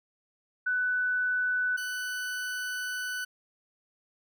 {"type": "tone pair in turn", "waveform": ["sine", "40% pulse"], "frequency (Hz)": [1494, 1494], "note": ["F#6", "F#6"], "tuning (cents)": [16, 16], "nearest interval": "unison", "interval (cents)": 0, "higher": "neither", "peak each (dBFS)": [-25, -31], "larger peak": "first", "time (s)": [[0.66, 1.77], [1.77, 3.25]], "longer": "second", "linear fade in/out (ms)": 10, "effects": []}